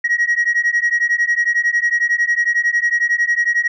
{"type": "beating tone pair", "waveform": "sine", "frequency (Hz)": [1893, 1904], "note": ["A#6", "A#6"], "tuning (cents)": [26, 36], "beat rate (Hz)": 11, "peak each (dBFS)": -15, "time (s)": [0.04, 3.68], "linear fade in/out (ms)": 10, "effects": ["tanh soft clip ceiling -10 dBFS"]}